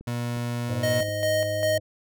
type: click train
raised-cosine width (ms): 3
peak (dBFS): -30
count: 4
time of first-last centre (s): 0.01-1.085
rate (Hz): 2.79
type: tone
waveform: 30% pulse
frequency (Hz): 120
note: B2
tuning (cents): -49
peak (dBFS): -24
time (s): 0.07-1.01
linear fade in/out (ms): 5
type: harmonic tone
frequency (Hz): 103.83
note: G#2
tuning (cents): 0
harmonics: 1 / 3 / 5 / 6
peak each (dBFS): -31 / -40 / -37 / -40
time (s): 0.68-1.8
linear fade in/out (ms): 20
type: tone with tremolo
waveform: square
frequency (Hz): 622.3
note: D#5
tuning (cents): 0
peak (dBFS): -22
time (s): 0.83-1.78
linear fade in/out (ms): 5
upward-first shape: square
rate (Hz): 2.5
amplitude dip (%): 50
effects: none